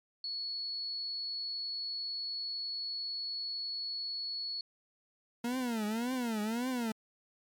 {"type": "tone", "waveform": "sine", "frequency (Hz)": 4389, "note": "C#8", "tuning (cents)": -18, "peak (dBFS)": -35, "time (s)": [0.24, 4.61], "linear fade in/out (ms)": 2}
{"type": "tone with vibrato", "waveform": "40% pulse", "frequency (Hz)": 232.9, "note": "A#3", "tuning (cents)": -1, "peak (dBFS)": -31, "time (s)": [5.44, 6.92], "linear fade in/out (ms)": 5, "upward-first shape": "triangle", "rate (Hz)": 1.8, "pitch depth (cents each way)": 210}
{"effects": ["MP3 96 kbps"]}